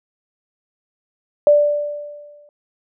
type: tone with exponential decay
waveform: sine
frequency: 587.3 Hz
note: D5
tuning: in tune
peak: -6 dBFS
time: 1.47-2.49 s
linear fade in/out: 1 ms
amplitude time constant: 220 ms
effects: none